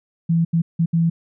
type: tone bursts at uneven times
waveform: sine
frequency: 166.4 Hz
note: E3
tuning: 17 cents sharp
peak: -14 dBFS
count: 4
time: 0.29-0.45 / 0.53-0.62 / 0.79-0.86 / 0.93-1.1 s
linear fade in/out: 10 ms
effects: none